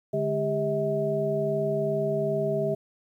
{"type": "tone cluster", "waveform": "sine", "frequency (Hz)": [147.1, 209.7, 399.9, 641], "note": ["D3", "G#3", "G4", "E5"], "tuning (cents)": [3, 17, 35, -49], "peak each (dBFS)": [-31, -34, -28, -27], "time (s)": [0.13, 2.75], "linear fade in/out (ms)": 10, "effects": ["10-bit"]}